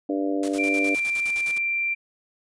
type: harmonic tone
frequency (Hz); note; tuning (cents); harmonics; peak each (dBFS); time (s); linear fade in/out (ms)
98; G2; 0; 3 / 4 / 5 / 6 / 7; -24 / -32 / -31 / -32 / -35; 0.09-0.95; 5
type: noise with tremolo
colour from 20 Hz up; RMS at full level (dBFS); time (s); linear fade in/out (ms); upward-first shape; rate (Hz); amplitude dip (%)
white; -36; 0.43-1.58; 2; square; 9.7; 75
type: tone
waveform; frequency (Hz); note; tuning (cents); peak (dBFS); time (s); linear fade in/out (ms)
sine; 2361; D7; +9; -22; 0.58-1.95; 20
effects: resampled to 22050 Hz